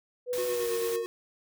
sine tone with pitch glide, 493.9 to 463.5 Hz, B4 to A#4, 0 to -10 cents, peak -28 dBFS, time 0.26-1.06 s, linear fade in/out 50 ms, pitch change -110 cents, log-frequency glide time 0.46-0.73 s
white noise, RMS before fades -39 dBFS, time 0.33-0.96 s, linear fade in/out 0 ms
square tone with tremolo, 364.5 Hz, F#4, 26 cents flat, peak -33 dBFS, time 0.38-1.06 s, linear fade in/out 0 ms, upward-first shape sine, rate 9.1 Hz, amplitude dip 60%
effects none

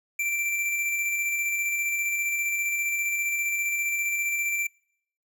square tone with tremolo, 2349 Hz, D7, in tune, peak -25 dBFS, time 0.19-4.67 s, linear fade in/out 5 ms, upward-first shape square, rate 15 Hz, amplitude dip 25%, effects noise-tail reverb RT60 0.7 s tail -26 dB re dry

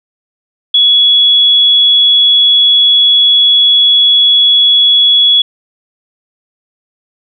sine tone, 3375 Hz, G#7, 27 cents sharp, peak -4 dBFS, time 0.74-5.42 s, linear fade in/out 5 ms, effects none

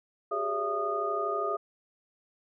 sine tone cluster, 379.1 / 411.5 / 571 / 668 / 1230 Hz, F#4 / G#4 / D5 / E5 / D#6, +42 / -16 / -49 / +23 / -20 cents, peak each -39 / -33 / -39 / -34 / -31 dBFS, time 0.31-1.57 s, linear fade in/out 10 ms, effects none

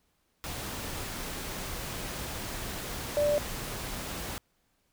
sine tone in noise, 587.3 Hz, D5, in tune, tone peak -23 dBFS, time 3.17-3.38 s, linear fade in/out 0 ms, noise pink, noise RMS -37 dBFS, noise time 0.44-4.38 s, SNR +11 dB, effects pink hiss -73 dBFS RMS until 4.92 s

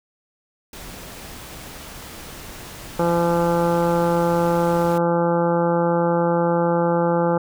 pink noise, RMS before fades -37 dBFS, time 0.73-4.98 s, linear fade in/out 2 ms
harmonic tone, 170.7 Hz, F3, 39 cents flat, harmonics 1 / 2 / 3 / 4 / 5 / 6 / 7 / 8 / 9, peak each -22 / -24 / -20 / -34 / -24 / -35 / -31 / -33 / -38 dBFS, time 2.99-7.38 s, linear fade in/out 5 ms
effects none

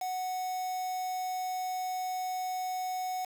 triangle tone with quantisation, 740 Hz, F#5, in tune, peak -30 dBFS, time 0.01-3.25 s, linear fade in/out 5 ms, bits 7, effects none

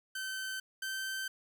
sawtooth tone pair in turn, 1538 / 1548.7 Hz, G6 / G6, -33 / -21 cents, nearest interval unison, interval 12 cents, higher second, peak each -33 / -32 dBFS, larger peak second, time 0.15-0.6 / 0.82-1.28 s, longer second, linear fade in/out 5 ms, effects none

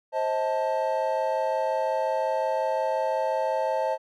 triangle chord, A diminished, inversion first, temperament just, 528 / 633.6 / 880 Hz, C5 / Eb5 / A5, +16 / +31 / 0 cents, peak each -26 dBFS, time 0.12-3.98 s, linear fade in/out 50 ms, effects none

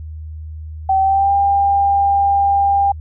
sine tone with pitch glide, 770 to 798.1 Hz, G5 to G5, -31 to +31 cents, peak -11 dBFS, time 0.89-2.92 s, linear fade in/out 5 ms, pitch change +62 cents, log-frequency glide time 1.01-1.33 s, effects added 78 Hz sine -27 dBFS peak until 3 s

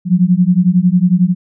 sine beating tone pair, 174.61 / 185.61 Hz, F3 / F#3, 0 / +6 cents, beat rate 11 Hz, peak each -11 dBFS, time 0.05-1.35 s, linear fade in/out 50 ms, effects none

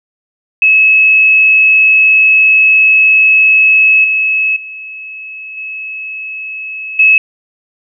sine tone with level steps, 2583 Hz, E7, 36 cents flat, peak -4 / -9 / -24 / -20 / -3 dBFS, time 0.62-7.18 s, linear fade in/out 2 ms, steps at 4.04 / 4.56 / 5.57 / 6.99 s, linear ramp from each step 5 ms, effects none

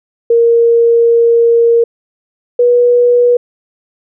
sine tone pair in turn, 466.2 / 485.3 Hz, A#4 / B4, 0 / -30 cents, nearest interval minor second, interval 70 cents, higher second, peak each -5 dBFS, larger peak neither, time 0.3-1.84 / 2.59-3.37 s, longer first, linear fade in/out 5 ms, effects none

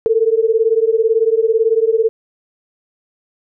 sine beating tone pair, 440 / 458 Hz, A4 / A#4, 0 / -31 cents, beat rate 18 Hz, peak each -14 dBFS, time 0.06-2.09 s, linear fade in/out 0 ms, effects none

